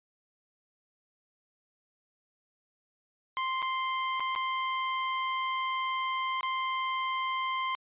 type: tone with dropouts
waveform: sawtooth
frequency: 1046.5 Hz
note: C6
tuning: in tune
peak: -25 dBFS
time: 3.37-7.75 s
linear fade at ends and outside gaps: 0 ms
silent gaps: 3.62-3.626 / 4.197-4.204 / 4.351-4.36 / 6.409-6.431 s
effects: resampled to 8000 Hz

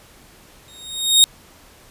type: tone with exponential growth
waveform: sawtooth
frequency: 3729 Hz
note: A#7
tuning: in tune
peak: -3 dBFS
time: 0.68-1.24 s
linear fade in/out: 0 ms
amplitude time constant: 120 ms
effects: pink hiss -48 dBFS RMS until 1.9 s + resampled to 32000 Hz

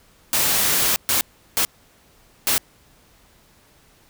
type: noise bursts at uneven times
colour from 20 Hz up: white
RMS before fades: -19 dBFS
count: 4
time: 0.33-0.96 / 1.09-1.21 / 1.57-1.65 / 2.47-2.58 s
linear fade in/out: 0 ms
effects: pink hiss -55 dBFS RMS until 4.09 s

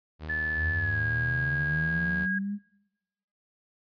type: tone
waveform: sawtooth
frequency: 78 Hz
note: D#2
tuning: 5 cents sharp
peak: -32 dBFS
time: 0.19-2.28 s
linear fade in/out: 50 ms
type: tone with pitch glide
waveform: sine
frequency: 1735 to 1637.6 Hz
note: A6 to G#6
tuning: -25 to -25 cents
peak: -27 dBFS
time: 0.29-2.39 s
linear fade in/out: 10 ms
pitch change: -100 cents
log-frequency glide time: 0.75-1.01 s
type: linear sweep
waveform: sine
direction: up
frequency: 75.9 to 207.7 Hz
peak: -29 dBFS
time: 0.54-2.59 s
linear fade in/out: 50 ms
effects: noise-tail reverb RT60 1.0 s tail -25 dB re dry + resampled to 11025 Hz

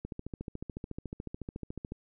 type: click train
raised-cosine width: 3 ms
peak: -25 dBFS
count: 27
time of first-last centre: 0.05-1.921 s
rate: 13.9 Hz
effects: none

